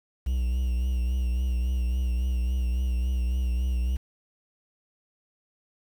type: tone with vibrato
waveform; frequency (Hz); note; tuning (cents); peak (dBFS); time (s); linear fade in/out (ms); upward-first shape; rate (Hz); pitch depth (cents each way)
triangle; 62; B1; +7; -21; 0.26-3.97; 10; triangle; 3.6; 62
effects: 8-bit